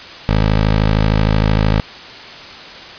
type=tone; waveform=15% pulse; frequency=53.1 Hz; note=G#1; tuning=39 cents sharp; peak=-5 dBFS; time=0.29-1.8 s; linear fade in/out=0 ms; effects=white hiss -33 dBFS RMS until 2.98 s + resampled to 11025 Hz